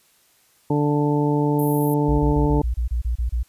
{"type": "harmonic tone", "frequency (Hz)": 146.83, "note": "D3", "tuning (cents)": 0, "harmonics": [1, 2, 3, 4, 5, 6], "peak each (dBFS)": [-21, -21, -24, -32, -37, -27], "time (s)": [0.7, 2.62], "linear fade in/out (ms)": 5}
{"type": "high-pass noise", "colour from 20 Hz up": "pink", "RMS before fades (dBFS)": -32, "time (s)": [1.59, 1.94], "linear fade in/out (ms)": 0, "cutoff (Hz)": 11000, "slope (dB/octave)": 48}
{"type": "tone bursts", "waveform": "sine", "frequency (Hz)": 59.4, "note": "A#1", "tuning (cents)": 33, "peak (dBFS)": -19, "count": 10, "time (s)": [2.08, 3.432], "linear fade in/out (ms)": 10, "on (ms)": 110, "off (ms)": 28}
{"effects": ["white hiss -59 dBFS RMS until 3.48 s", "resampled to 32000 Hz"]}